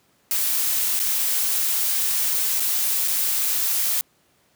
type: noise with dropouts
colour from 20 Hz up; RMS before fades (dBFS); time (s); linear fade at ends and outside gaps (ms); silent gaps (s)
blue; -22; 0.31-4.01; 0; 0.992-1 / 2.598-2.604 / 3.077-3.081
effects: pink hiss -62 dBFS RMS until 4.55 s + high-pass 100 Hz 12 dB/octave